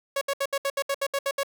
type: tone bursts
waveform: sawtooth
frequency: 554.4 Hz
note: C#5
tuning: in tune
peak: -20 dBFS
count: 11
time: 0.16-1.433 s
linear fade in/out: 5 ms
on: 53 ms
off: 69 ms
effects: none